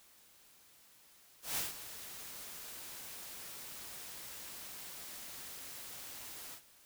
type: noise with ADSR envelope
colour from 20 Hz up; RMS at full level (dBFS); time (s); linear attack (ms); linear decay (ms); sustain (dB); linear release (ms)
white; -35; 1.42-6.62; 150; 160; -13; 92
effects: white hiss -63 dBFS RMS until 6.85 s